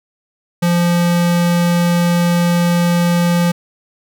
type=tone; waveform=square; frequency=173.3 Hz; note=F3; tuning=13 cents flat; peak=-12 dBFS; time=0.62-3.52 s; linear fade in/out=10 ms; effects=none